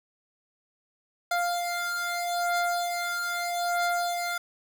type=beating tone pair; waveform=25% pulse; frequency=698.5 / 699.29 Hz; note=F5 / F5; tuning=0 / +2 cents; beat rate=0.79 Hz; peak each=-27 / -25 dBFS; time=1.31-4.38 s; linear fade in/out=5 ms; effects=8-bit